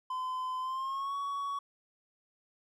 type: tone with pitch glide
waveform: triangle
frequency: 1023 to 1122.1 Hz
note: C6 to C#6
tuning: -39 to +21 cents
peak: -31 dBFS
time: 0.1-1.59 s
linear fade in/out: 5 ms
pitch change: +160 cents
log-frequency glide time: 0.6-1.16 s
effects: none